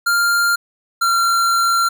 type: tone pair in turn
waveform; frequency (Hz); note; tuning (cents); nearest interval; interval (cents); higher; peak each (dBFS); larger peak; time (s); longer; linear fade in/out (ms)
square; 1396.9 / 1371.3; F6 / F6; 0 / -32; unison; 32; first; -14; neither; 0.06-0.56 / 1.01-1.89; second; 10
effects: none